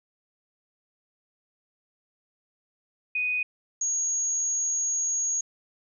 sine tone pair in turn, 2489 / 6627 Hz, D#7 / G#8, 0 / -5 cents, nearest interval octave + perfect fourth, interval 1695 cents, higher second, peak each -24 dBFS, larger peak neither, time 3.15-3.43 / 3.81-5.41 s, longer second, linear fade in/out 5 ms, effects none

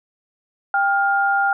sine tone pair together, 793 / 1408.5 Hz, G5 / F6, +20 / +14 cents, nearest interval minor seventh, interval 994 cents, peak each -18 dBFS, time 0.74-1.53 s, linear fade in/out 2 ms, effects none

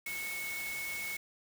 sine tone in noise, 2200 Hz, C#7, 14 cents flat, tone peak -37 dBFS, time 0.06-1.17 s, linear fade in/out 5 ms, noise white, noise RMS -43 dBFS, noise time 0.06-1.17 s, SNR +3 dB, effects none

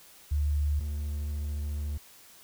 sine / triangle tone pair in turn, 73.42 / 73.85 Hz, D2 / D2, 0 / +10 cents, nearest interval unison, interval 10 cents, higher second, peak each -24 / -28 dBFS, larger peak first, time 0.31-0.8 / 0.8-1.98 s, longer second, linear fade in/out 10 ms, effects white hiss -54 dBFS RMS until 2.43 s

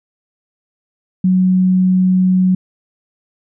sine tone, 185 Hz, F#3, in tune, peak -9 dBFS, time 1.24-2.55 s, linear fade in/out 5 ms, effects none

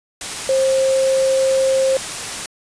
sine tone in noise, 531 Hz, C5, 25 cents sharp, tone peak -13 dBFS, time 0.49-1.97 s, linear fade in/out 2 ms, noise white, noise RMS -26 dBFS, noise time 0.21-2.46 s, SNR +10 dB, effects resampled to 22050 Hz

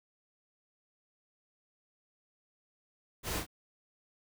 pink noise with echo, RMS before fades -36 dBFS, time 3.23-3.43 s, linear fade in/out 50 ms, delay 36 ms, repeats 1, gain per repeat -4 dB, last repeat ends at 3.466 s, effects none

